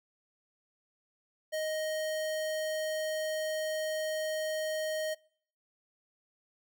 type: tone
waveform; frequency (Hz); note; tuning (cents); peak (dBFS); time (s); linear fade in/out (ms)
square; 624; D#5; +5; -32; 1.52-5.15; 20
effects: noise-tail reverb RT60 0.6 s tail -26 dB re dry